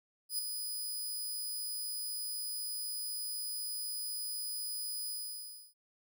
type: tone with ADSR envelope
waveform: 10% pulse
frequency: 4978 Hz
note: D#8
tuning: in tune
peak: -24 dBFS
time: 0.29-5.74 s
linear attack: 96 ms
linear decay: 6 ms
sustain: -6 dB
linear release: 650 ms
effects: none